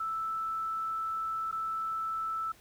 sine tone with dropouts, 1318.5 Hz, E6, in tune, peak -31 dBFS, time 0-2.52 s, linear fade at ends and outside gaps 5 ms, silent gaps 1.514-1.525 s, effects pink hiss -59 dBFS RMS until 2.6 s

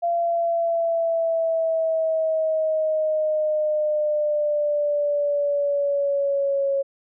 sine exponential sweep, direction down, 687 to 550 Hz, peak -19 dBFS, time 0.02-6.83 s, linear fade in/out 20 ms, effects none

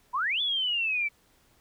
sine exponential two-way sweep, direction up then down, 940 to 3495 to 2290 Hz, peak -25 dBFS, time 0.13-1.09 s, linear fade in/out 20 ms, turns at 0.41 s, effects pink hiss -64 dBFS RMS until 1.6 s

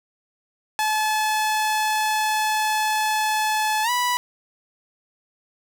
sawtooth tone with pitch glide, 861 to 983.3 Hz, A5 to B5, -38 to -8 cents, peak -16 dBFS, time 0.79-4.17 s, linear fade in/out 0 ms, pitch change +230 cents, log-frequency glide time 3.83-3.9 s, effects none

